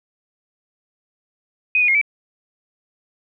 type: tone with pitch steps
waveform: sine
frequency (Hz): 2502 / 2454 / 2142 / 2306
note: D#7 / D#7 / C7 / D7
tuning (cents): +9 / -25 / +40 / -32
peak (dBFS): -13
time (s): 1.75-2.014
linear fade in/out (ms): 2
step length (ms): 66
effects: none